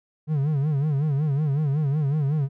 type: tone with vibrato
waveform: triangle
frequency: 145.8 Hz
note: D3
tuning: 12 cents flat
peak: -18 dBFS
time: 0.27-2.49 s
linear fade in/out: 50 ms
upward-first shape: sine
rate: 5.4 Hz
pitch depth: 130 cents each way
effects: none